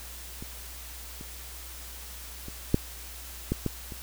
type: clicks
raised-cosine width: 3 ms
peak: -26 / -29 / -27 / -7 / -13 / -14 / -27 dBFS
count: 7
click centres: 0.425 / 1.211 / 2.484 / 2.744 / 3.52 / 3.663 / 3.922 s
effects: added 60 Hz sine -44 dBFS peak until 4.02 s + white hiss -44 dBFS RMS until 4.02 s